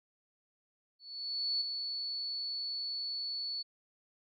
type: tone with ADSR envelope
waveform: sine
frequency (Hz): 4435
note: C#8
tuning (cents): 0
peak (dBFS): -29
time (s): 0.99-3.63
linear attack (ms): 620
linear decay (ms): 10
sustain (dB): -6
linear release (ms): 18
effects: none